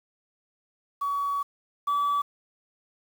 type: tone pair in turn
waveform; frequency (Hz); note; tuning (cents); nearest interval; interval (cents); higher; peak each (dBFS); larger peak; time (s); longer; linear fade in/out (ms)
sine; 1132 / 1148.5; C#6 / D6; +36 / -39; unison; 25; second; -24 / -20; second; 1.01-1.43 / 1.87-2.22; first; 10
effects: tanh soft clip ceiling -21 dBFS + 8-bit